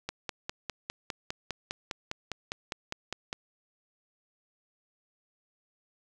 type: click train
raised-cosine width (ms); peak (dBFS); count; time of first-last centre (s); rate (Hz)
0.2; -16; 17; 0.09-3.329; 4.94
effects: none